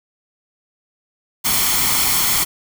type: noise with comb filter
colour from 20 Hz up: white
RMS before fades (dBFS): -17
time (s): 1.44-2.45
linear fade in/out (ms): 20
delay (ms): 0.92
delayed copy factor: +0.55
effects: none